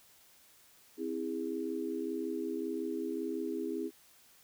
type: chord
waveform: sine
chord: C augmented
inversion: none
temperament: just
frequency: 261.6 / 327 / 408.8 Hz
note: C4 / E4 / G#4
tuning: 0 / -14 / -27 cents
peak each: -39 / -37 / -38 dBFS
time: 0.97-3.91 s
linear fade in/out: 50 ms
effects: white hiss -62 dBFS RMS until 4.43 s